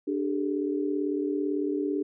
sine chord, D suspended fourth, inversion none, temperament equal with one note detuned, 293.7 / 392 / 430 Hz, D4 / G4 / A4, 0 / 0 / -40 cents, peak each -28 / -30 / -34 dBFS, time 0.07-2.03 s, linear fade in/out 10 ms, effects none

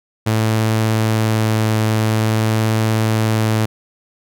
sawtooth tone with vibrato, 110 Hz, A2, in tune, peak -10 dBFS, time 0.26-3.66 s, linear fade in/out 10 ms, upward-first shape triangle, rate 0.49 Hz, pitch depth 9 cents each way, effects none

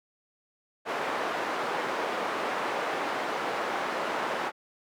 white band-pass noise, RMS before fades -31 dBFS, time 0.85-4.52 s, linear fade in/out 50 ms, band 360 to 1200 Hz, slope 12 dB/octave, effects none

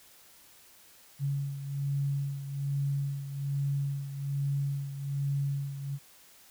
sine beating tone pair, 139.7 / 140.9 Hz, C#3 / C#3, +14 / +29 cents, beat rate 1.2 Hz, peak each -30 / -36 dBFS, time 1.19-5.99 s, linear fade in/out 50 ms, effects white hiss -57 dBFS RMS until 6.5 s

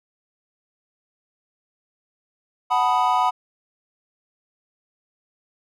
triangle chord, B dominant seventh, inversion second, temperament equal, 740 / 880 / 987.8 / 1244.5 Hz, F#5 / A5 / B5 / D#6, 0 / 0 / 0 / 0 cents, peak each -20 / -24 / -18 / -23 dBFS, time 2.7-3.31 s, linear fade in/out 20 ms, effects none

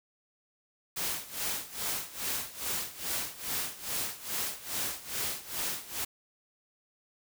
white noise with tremolo, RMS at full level -32 dBFS, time 0.96-6.05 s, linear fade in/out 10 ms, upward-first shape sine, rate 2.4 Hz, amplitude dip 85%, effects none

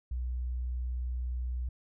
sine tone, 61.74 Hz, B1, in tune, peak -31 dBFS, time 0.11-1.69 s, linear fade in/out 5 ms, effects none

